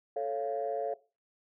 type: chord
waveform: sine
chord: A augmented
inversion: none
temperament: equal with one note detuned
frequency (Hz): 440 / 554.4 / 693.6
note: A4 / C#5 / E#5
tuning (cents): 0 / 0 / -12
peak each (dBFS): -34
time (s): 0.16-0.94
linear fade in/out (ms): 5
effects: noise-tail reverb RT60 0.3 s tail -18 dB re dry + tanh soft clip ceiling -23 dBFS